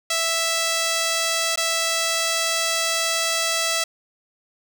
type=tone with dropouts; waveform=5% pulse; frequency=659.3 Hz; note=E5; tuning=in tune; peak=-9 dBFS; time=0.1-3.84 s; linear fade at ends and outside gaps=5 ms; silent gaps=1.559-1.574 s; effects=none